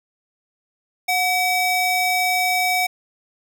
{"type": "ring-modulated tone", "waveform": "square", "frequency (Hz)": 1507, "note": "F#6", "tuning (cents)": 31, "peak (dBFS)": -15, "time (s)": [1.08, 2.87], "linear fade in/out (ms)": 10, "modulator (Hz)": 778, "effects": []}